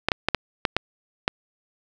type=clicks; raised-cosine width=0.3 ms; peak=-3 dBFS; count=7; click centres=0.086 / 0.118 / 0.286 / 0.347 / 0.652 / 0.766 / 1.279 s; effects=none